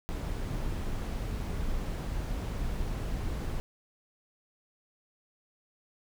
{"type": "noise", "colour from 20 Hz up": "brown", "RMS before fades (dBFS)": -33, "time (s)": [0.09, 3.6], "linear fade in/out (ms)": 0, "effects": []}